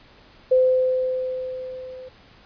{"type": "tone with level ramp", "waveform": "sine", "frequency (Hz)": 513, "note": "C5", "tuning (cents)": -34, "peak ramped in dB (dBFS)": [-12, -36], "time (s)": [0.51, 2.09], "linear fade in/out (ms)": 10, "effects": ["pink hiss -51 dBFS RMS until 2.45 s", "resampled to 11025 Hz"]}